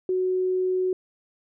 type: tone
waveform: sine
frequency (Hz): 370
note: F#4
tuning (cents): 0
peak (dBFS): -21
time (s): 0.09-0.93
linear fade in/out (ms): 2
effects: none

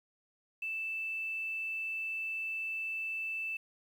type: tone with quantisation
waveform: sine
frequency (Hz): 2644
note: E7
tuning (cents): +5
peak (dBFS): -34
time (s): 0.62-3.57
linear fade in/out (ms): 5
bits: 10
effects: none

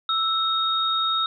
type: tone pair together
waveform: sine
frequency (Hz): 1318.5 / 3729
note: E6 / A#7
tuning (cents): 0 / 0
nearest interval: octave + tritone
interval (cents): 1800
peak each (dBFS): -23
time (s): 0.09-1.26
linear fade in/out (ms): 2
effects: none

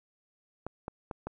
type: clicks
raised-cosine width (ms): 1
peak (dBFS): -22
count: 4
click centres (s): 0.666 / 0.881 / 1.112 / 1.27
effects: none

